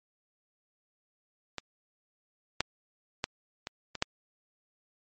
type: clicks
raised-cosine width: 0.2 ms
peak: -17 / -8 / -11 / -19 / -20 / -8 dBFS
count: 6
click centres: 1.583 / 2.606 / 3.241 / 3.671 / 3.953 / 4.024 s
effects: MP3 32 kbps